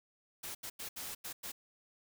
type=noise bursts at uneven times; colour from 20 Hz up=white; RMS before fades=-43 dBFS; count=6; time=0.43-0.55 / 0.63-0.7 / 0.79-0.89 / 0.96-1.15 / 1.24-1.33 / 1.43-1.52 s; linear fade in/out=10 ms; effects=none